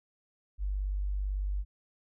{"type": "tone", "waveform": "sine", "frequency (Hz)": 49, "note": "G1", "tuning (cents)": 0, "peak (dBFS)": -29, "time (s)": [0.58, 1.65], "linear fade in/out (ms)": 50, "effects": []}